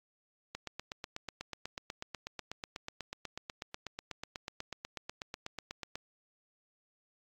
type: click train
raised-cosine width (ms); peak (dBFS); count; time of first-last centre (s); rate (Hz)
0.2; -22; 45; 0.55-5.955; 8.14
effects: AAC 48 kbps